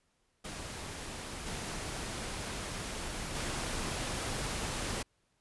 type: noise with level steps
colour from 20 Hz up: pink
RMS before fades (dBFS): -42 / -39 / -36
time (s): 0.44-5.03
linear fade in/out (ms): 10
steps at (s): 1.46 / 3.35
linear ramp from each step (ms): 5
effects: pink hiss -75 dBFS RMS until 5.4 s + resampled to 24000 Hz